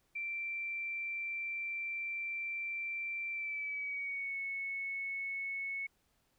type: tone with pitch glide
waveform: sine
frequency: 2349 to 2204 Hz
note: D7 to C#7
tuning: 0 to -11 cents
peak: -36 dBFS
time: 0.15-5.87 s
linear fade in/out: 10 ms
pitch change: -111 cents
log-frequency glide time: 3.31-4.38 s
effects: pink hiss -75 dBFS RMS until 6.38 s